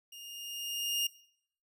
sawtooth tone with level ramp, 2833 Hz, F7, 24 cents sharp, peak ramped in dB -44 to -25 dBFS, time 0.12-1.07 s, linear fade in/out 5 ms, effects noise-tail reverb RT60 0.7 s tail -22 dB re dry

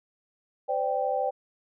sine chord, C suspended second, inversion none, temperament equal with one note detuned, 514.9 / 587.3 / 784 Hz, C5 / D5 / G5, -28 / 0 / 0 cents, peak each -29 / -30 / -28 dBFS, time 0.68-1.31 s, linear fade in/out 20 ms, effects none

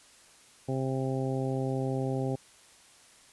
harmonic tone, 132.2 Hz, C3, 18 cents sharp, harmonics 1 / 2 / 3 / 4 / 5 / 6, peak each -31 / -34 / -35 / -37 / -42 / -41 dBFS, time 0.68-2.36 s, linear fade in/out 10 ms, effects white hiss -57 dBFS RMS until 3.32 s + resampled to 24000 Hz

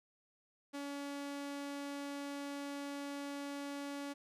sawtooth tone, 283.2 Hz, C#4, 37 cents sharp, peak -37 dBFS, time 0.73-4.14 s, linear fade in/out 20 ms, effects low-pass 11000 Hz 12 dB/octave

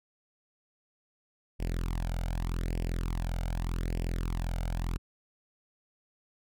sawtooth tone with flanger, 42.58 Hz, F1, 43 cents flat, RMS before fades -32 dBFS, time 1.59-4.98 s, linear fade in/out 20 ms, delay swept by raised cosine 0.38 to 1.38 ms, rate 0.83 Hz, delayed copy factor +0.8, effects none

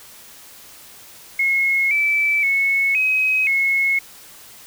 sine tone with pitch steps, 2169 / 2316 / 2199 / 2535 / 2179 Hz, C#7 / D7 / C#7 / D#7 / C#7, -38 / -25 / -14 / +32 / -30 cents, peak -15 dBFS, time 1.39-3.99 s, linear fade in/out 5 ms, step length 520 ms, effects white hiss -43 dBFS RMS until 4.66 s

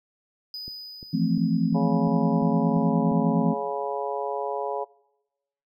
triangle tone with exponential decay, 4978 Hz, D#8, in tune, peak -31 dBFS, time 0.54-2.89 s, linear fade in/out 1 ms, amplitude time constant 510 ms
click train, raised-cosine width 3 ms, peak -30 dBFS, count 8, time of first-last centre 0.68-3.119 s, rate 2.87 Hz
sine chord, F major seventh, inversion third, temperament equal, 164.81 / 174.61 / 220 / 261.6 Hz, E3 / F3 / A3 / C4, 0 / 0 / 0 / 0 cents, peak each -26 dBFS, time 1.13-3.54 s, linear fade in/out 10 ms
harmonic tone, 140 Hz, C#3, 18 cents sharp, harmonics 3 / 4 / 5 / 6 / 7, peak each -31 / -32 / -33 / -34 / -34 dBFS, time 1.74-4.85 s, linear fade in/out 20 ms
effects noise-tail reverb RT60 0.9 s tail -22 dB re dry

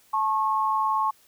sine tone pair together, 872 / 1089.8 Hz, A5 / C#6, -16 / -30 cents, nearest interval major third, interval 386 cents, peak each -25 / -23 dBFS, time 0.13-1.11 s, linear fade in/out 10 ms, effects white hiss -59 dBFS RMS until 1.27 s

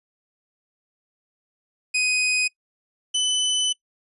sawtooth tone pair in turn, 2500 / 3009 Hz, D#7 / F#7, +8 / +28 cents, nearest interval minor third, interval 320 cents, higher second, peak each -16 dBFS, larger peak neither, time 1.94-2.48 / 3.14-3.73 s, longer second, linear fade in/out 10 ms, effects noise-tail reverb RT60 0.1 s tail -22 dB re dry + resampled to 24000 Hz

